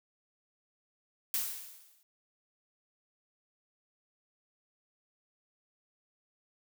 blue noise with exponential decay, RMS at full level -30 dBFS, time 1.34-2.03 s, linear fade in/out 1 ms, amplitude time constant 150 ms, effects none

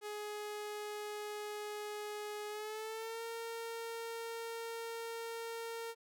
sawtooth tone with pitch glide, 418.9 to 459.5 Hz, G#4 to A#4, +15 to -25 cents, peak -37 dBFS, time 0.01-5.95 s, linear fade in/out 50 ms, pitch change +160 cents, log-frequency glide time 2.49-3.22 s, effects none

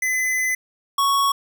square tone pair in turn, 2023 / 1110.7 Hz, B6 / C#6, +41 / +3 cents, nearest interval minor seventh, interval 1038 cents, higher first, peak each -20 / -17 dBFS, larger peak second, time 0.02-0.55 / 0.98-1.32 s, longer first, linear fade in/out 5 ms, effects none

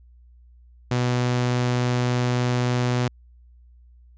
sawtooth tone, 123.47 Hz, B2, in tune, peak -16 dBFS, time 0.91-3.08 s, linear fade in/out 5 ms, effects added 60 Hz sine -48 dBFS peak until 4.17 s + resampled to 16000 Hz

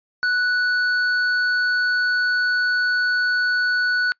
triangle tone with hard clipping, 1480 Hz, F#6, in tune, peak -19 dBFS, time 0.23-4.12 s, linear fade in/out 0 ms, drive 15 dB, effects noise-tail reverb RT60 0.1 s tail -26 dB re dry + resampled to 11025 Hz

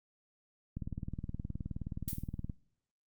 click train, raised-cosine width 5 ms, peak -26 dBFS, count 34, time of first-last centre 0.77-2.498 s, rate 19.1 Hz
violet noise with exponential decay, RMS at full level -34 dBFS, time 2.08-2.28 s, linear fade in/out 2 ms, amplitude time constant 43 ms
effects noise-tail reverb RT60 0.6 s tail -24 dB re dry + Opus 48 kbps

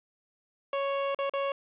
30% pulse tone with dropouts, 554.4 Hz, C#5, in tune, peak -25 dBFS, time 0.73-1.52 s, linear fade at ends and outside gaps 2 ms, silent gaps 1.147-1.188 / 1.296-1.336 s, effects resampled to 8000 Hz + 11-bit

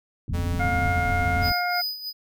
pink low-pass noise, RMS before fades -29 dBFS, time 0.28-1.52 s, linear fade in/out 2 ms, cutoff 260 Hz, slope 48 dB/octave
square tone, 87 Hz, F2, 6 cents flat, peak -26 dBFS, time 0.33-1.51 s, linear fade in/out 20 ms
harmonic tone, 711 Hz, F5, 31 cents sharp, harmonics 1 / 2 / 3, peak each -25 / -28 / -30 dBFS, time 0.59-1.82 s, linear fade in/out 20 ms
square tone with tremolo, 4978 Hz, D#8, in tune, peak -25 dBFS, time 1.41-2.13 s, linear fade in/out 50 ms, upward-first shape sine, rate 3 Hz, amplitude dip 75%
effects none

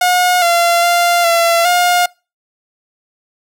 sawtooth tone with pitch steps, 721 / 687 / 695 / 677 / 711 Hz, F#5 / F5 / F5 / E5 / F5, -45 / -29 / -9 / +46 / +31 cents, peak -6 dBFS, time 0.01-2.06 s, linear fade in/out 5 ms, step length 410 ms, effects noise-tail reverb RT60 0.3 s tail -26 dB re dry

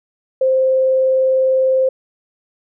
sine tone with vibrato, 523.3 Hz, C5, in tune, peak -11 dBFS, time 0.41-1.89 s, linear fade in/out 5 ms, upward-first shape sine, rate 20 Hz, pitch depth 10 cents each way, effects none

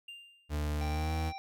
triangle tone with exponential decay, 2794 Hz, F7, in tune, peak -40 dBFS, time 0.08-0.68 s, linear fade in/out 5 ms, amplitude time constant 130 ms
40% pulse tone with pitch glide, 74.8 to 80.17 Hz, D2 to E2, +32 to -48 cents, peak -30 dBFS, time 0.49-1.33 s, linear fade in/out 50 ms, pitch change +120 cents, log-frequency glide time 0.89-1.13 s
harmonic tone, 783 Hz, G5, 2 cents flat, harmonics 1 / 3 / 5 / 7, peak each -40 / -48 / -54 / -54 dBFS, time 0.81-1.38 s, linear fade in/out 0 ms
effects none

